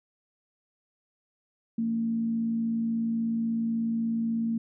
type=tone with frequency modulation; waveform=sine; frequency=227.7 Hz; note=A#3; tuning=40 cents flat; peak=-25 dBFS; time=1.78-4.58 s; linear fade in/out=5 ms; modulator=56.4 Hz; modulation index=0.24; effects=none